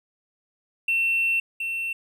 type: tone pair in turn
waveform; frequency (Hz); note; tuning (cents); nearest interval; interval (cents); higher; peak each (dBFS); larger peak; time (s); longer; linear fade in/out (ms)
triangle; 2700 / 2700; E7 / E7; +41 / +41; unison; 0; neither; -17 / -24; first; 0.88-1.4 / 1.6-1.93; first; 5
effects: tanh soft clip ceiling -16 dBFS